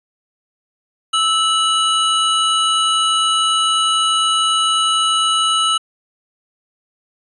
square tone pair together, 1310 / 2941 Hz, E6 / F#7, -11 / -11 cents, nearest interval octave + major second, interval 1400 cents, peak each -17 dBFS, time 1.13-5.78 s, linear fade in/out 10 ms, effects resampled to 24000 Hz

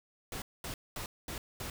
pink noise bursts, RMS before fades -40 dBFS, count 5, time 0.32-1.7 s, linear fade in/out 2 ms, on 100 ms, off 220 ms, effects none

